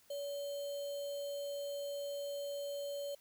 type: tone with sample-and-hold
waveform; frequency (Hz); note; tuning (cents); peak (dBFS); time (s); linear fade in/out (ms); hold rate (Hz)
sine; 569; C#5; +45; -38; 0.1-3.15; 5; 3675
effects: white hiss -67 dBFS RMS until 3.2 s